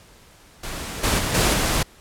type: noise with level steps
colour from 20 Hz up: pink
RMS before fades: -31 / -20 / -24 / -18 / -21 dBFS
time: 0.63-1.83 s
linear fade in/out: 5 ms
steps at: 1.03 / 1.18 / 1.34 / 1.53 s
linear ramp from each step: 10 ms
effects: pink hiss -50 dBFS RMS until 2 s + low-pass 12000 Hz 12 dB/octave